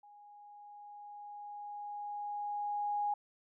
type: tone with level ramp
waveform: sine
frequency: 825 Hz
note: G#5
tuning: 12 cents flat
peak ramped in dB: -55 to -30 dBFS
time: 0.03-3.14 s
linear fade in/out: 5 ms
effects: none